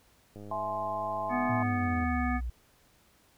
click train, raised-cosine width 2 ms, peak -33 dBFS, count 174, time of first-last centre 0.36-2.04 s, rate 103 Hz
sine chord, E augmented, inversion none, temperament equal with one note detuned, 659.3 / 845.6 / 1046.5 Hz, E5 / G#5 / B#5, 0 / +31 / 0 cents, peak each -35 dBFS, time 0.51-1.63 s, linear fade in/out 5 ms
harmonic tone, 246.5 Hz, B3, 3 cents flat, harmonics 1 / 3 / 5 / 7 / 9, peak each -30 / -35 / -37 / -38 / -40 dBFS, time 1.29-2.41 s, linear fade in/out 50 ms
sine exponential sweep, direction down, 118.6 to 58 Hz, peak -31 dBFS, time 1.49-2.5 s, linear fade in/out 5 ms
effects pink hiss -64 dBFS RMS until 3.37 s

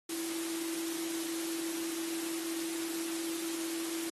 sine tone in noise, 331.2 Hz, E4, 8 cents sharp, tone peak -36 dBFS, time 0.09-4.1 s, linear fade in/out 5 ms, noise white, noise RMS -40 dBFS, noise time 0.09-4.1 s, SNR +1 dB, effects high-pass 200 Hz 12 dB/octave + AAC 32 kbps

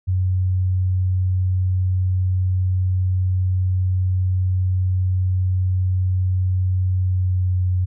sine tone with pitch glide, 92.5 to 91.38 Hz, F#2 to F#2, 0 to -21 cents, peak -16 dBFS, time 0.07-7.86 s, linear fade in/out 20 ms, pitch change -21 cents, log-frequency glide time 6.96-7.61 s, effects none

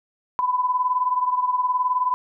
sine beating tone pair, 998 / 1017 Hz, B5 / C6, +18 / -50 cents, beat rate 19 Hz, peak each -20 / -25 dBFS, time 0.39-2.14 s, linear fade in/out 0 ms, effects none

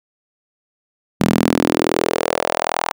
sawtooth tone with high-pass filter sweep, 41.2 Hz, E1, in tune, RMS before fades -18 dBFS, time 1.2-2.92 s, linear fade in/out 10 ms, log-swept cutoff 190 to 880 Hz, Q 2.5, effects none

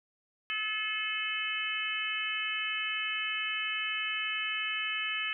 harmonic tone, 431.6 Hz, A4, 33 cents flat, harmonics 3 / 4 / 5 / 6 / 7, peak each -41 / -38 / -38 / -35 / -36 dBFS, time 0.5-5.33 s, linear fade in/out 0 ms, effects none

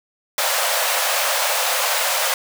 pink high-pass noise, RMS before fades -20 dBFS, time 0.38-2.34 s, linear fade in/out 2 ms, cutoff 510 Hz, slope 96 dB/octave, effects none

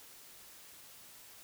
silence, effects white hiss -55 dBFS RMS until 1.43 s

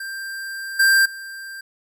square tone with level steps, 1581 Hz, G6, 14 cents sharp, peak -29 / -13 / -33 dBFS, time 0-1.61 s, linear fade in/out 5 ms, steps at 0.79 / 1.05 s, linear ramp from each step 10 ms, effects none

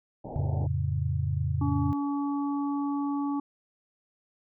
white low-pass noise, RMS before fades -39 dBFS, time 0.24-0.67 s, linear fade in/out 10 ms, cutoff 860 Hz, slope 96 dB/octave
sine chord, F augmented, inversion none, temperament equal, 87.31 / 110 / 138.59 Hz, F2 / A2 / C#3, 0 / 0 / 0 cents, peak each -29 / -32 / -29 dBFS, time 0.36-1.93 s, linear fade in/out 0 ms
harmonic tone, 284 Hz, C#4, 42 cents sharp, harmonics 1 / 3 / 4, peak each -27 / -37 / -39 dBFS, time 1.61-3.4 s, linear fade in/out 5 ms
effects none

